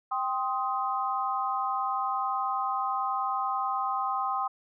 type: chord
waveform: sine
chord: C minor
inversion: second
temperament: just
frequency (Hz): 784.9 / 1046.5 / 1255.8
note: G5 / C6 / Eb6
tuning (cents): +2 / 0 / +16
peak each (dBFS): -31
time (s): 0.11-4.48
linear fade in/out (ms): 10
effects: none

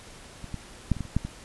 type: clicks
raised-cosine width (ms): 5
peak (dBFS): -26 / -20 / -9 / -24 / -18 / -30 / -10 / -20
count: 8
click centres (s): 0.443 / 0.543 / 0.917 / 0.967 / 1.007 / 1.053 / 1.166 / 1.25
effects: pink hiss -47 dBFS RMS until 1.44 s + resampled to 24000 Hz

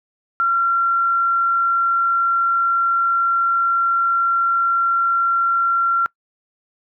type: tone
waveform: sine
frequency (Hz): 1369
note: F6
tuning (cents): -35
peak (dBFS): -14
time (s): 0.4-6.06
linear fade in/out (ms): 0
effects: noise-tail reverb RT60 0.1 s tail -24 dB re dry

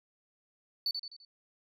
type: tone with echo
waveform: sine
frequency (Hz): 4488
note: C#8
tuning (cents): +21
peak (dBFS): -26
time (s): 0.86-0.91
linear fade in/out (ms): 2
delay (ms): 85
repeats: 4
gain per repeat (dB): -7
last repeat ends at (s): 1.25
effects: tanh soft clip ceiling -27 dBFS

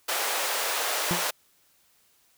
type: high-pass noise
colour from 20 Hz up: pink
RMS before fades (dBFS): -28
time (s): 0.08-1.31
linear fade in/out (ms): 10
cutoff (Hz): 520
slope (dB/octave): 24
type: tone with exponential decay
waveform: 30% pulse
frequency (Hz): 174.61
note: F3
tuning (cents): 0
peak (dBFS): -19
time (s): 1.11-1.26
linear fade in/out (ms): 0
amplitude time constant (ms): 32
effects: white hiss -64 dBFS RMS until 2.37 s

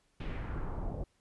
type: noise with low-pass filter sweep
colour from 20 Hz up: brown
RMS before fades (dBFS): -37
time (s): 0.2-1.04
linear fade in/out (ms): 5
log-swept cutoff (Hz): 3200 to 560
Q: 1.9
effects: pink hiss -73 dBFS RMS until 1.2 s + resampled to 24000 Hz

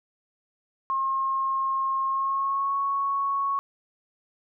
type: tone with pitch glide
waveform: sine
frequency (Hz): 1073 to 1107.6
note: C6 to C#6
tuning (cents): +43 to -2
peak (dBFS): -23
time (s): 0.9-3.59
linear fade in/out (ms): 0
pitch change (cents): +55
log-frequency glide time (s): 2.06-2.76
effects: none

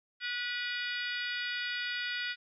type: harmonic tone with a mistuned harmonic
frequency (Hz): 487.9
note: B4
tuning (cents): -21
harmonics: 3 / 4 / 5 / 6 / 7 / 8 / 9 / 10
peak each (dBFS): -37 / -39 / -41 / -43 / -44 / -45 / -46 / -47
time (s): 0.2-2.36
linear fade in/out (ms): 50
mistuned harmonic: 8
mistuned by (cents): -69
effects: none

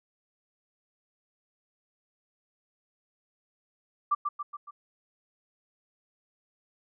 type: tone with echo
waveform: sine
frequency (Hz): 1174.7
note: D6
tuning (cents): 0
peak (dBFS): -21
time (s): 4.11-4.15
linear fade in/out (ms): 10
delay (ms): 140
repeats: 4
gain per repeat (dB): -5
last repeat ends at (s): 4.71
effects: none

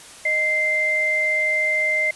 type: tone pair together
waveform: sine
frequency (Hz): 620.2 / 2086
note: D#5 / C7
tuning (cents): -6 / -6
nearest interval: octave + major sixth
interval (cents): 2100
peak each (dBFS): -27 / -18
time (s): 0.25-2.11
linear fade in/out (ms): 5
effects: white hiss -42 dBFS RMS until 2.15 s + resampled to 24000 Hz

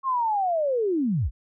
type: linear sweep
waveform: sine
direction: down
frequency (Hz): 1092 to 36.71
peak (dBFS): -21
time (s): 0.03-1.31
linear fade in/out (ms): 50
effects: none

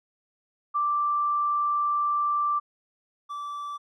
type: tone pair in turn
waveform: sine / triangle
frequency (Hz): 1174.7 / 1162.5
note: D6 / D6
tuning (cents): 0 / -18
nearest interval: unison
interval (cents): 18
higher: first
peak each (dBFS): -22 / -30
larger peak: first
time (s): 0.74-2.6 / 3.29-3.78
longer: first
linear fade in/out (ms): 20
effects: none

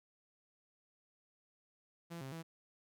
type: tone with pitch steps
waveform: sawtooth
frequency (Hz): 169.1 / 133.7 / 164.3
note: E3 / C3 / E3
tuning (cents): +44 / +38 / -5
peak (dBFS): -40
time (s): 2.1-2.43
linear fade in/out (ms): 20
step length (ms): 110
effects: none

